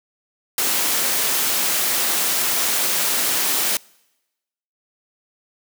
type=noise; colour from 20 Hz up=white; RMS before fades=-20 dBFS; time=0.58-3.77 s; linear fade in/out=2 ms; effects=noise-tail reverb RT60 1.0 s tail -26 dB re dry + high-pass 200 Hz 12 dB/octave